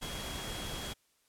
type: tone in noise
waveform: sine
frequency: 3300 Hz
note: G#7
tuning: 12 cents flat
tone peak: -45 dBFS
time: 0.01-0.94 s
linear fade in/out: 20 ms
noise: pink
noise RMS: -40 dBFS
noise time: 0.01-0.94 s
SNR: -8 dB
effects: white hiss -72 dBFS RMS until 1.28 s + low-pass 12000 Hz 12 dB/octave